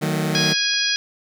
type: chord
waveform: sawtooth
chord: D# diminished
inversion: none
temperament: just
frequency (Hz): 155.56 / 186.68 / 224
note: D#3 / F#3 / A3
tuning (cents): 0 / +16 / +31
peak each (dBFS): -18 / -21 / -24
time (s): 0.01-0.54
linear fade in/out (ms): 20
type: click train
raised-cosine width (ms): 0.3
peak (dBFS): -27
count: 4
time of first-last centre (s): 0.15-0.737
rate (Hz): 5.11
type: harmonic tone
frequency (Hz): 826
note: G#5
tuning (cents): -10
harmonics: 2 / 3 / 4 / 5 / 6 / 7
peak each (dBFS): -25 / -27 / -24 / -28 / -23 / -28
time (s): 0.35-0.96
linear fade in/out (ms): 0
effects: none